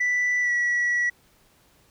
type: tone with pitch glide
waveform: sine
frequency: 1975.5 to 1937.1 Hz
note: B6 to B6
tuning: 0 to -34 cents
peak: -18 dBFS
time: 0-1.1 s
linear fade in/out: 10 ms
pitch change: -34 cents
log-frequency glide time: 0.41-0.52 s
effects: tanh soft clip ceiling -19 dBFS + pink hiss -60 dBFS RMS until 1.9 s